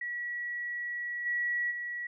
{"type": "tone with level steps", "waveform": "sine", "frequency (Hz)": 1930, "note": "B6", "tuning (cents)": -40, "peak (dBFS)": [-33, -28, -34], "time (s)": [0.01, 2.07], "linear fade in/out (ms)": 5, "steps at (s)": [1.25, 1.7], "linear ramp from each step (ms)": 20, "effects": []}